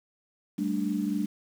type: chord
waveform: sine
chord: G suspended second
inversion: none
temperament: equal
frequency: 196 / 220 / 293.7 Hz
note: G3 / A3 / D4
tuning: 0 / 0 / 0 cents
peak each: -30 / -31 / -30 dBFS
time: 0.58-1.26 s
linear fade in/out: 10 ms
effects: 8-bit